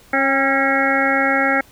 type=harmonic tone with a mistuned harmonic; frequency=272.6 Hz; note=C#4; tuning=29 cents flat; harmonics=1 / 2 / 3 / 5 / 6 / 7 / 8; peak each=-22 / -22 / -22 / -22 / -22 / -22 / -22 dBFS; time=0.13-1.61 s; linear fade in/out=5 ms; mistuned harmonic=3; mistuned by=-31 cents; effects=pink hiss -49 dBFS RMS until 1.71 s